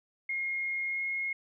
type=tone with pitch glide; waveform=sine; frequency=2144 to 2156 Hz; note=C7 to C#7; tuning=+42 to -49 cents; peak=-30 dBFS; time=0.29-1.33 s; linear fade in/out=5 ms; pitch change=+9 cents; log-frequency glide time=0.86-1.02 s; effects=none